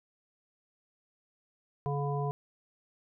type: harmonic tone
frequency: 142.4 Hz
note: C#3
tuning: 47 cents sharp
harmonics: 1 / 3 / 5 / 7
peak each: -31 / -36 / -38 / -39 dBFS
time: 1.86-2.31 s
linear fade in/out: 0 ms
effects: none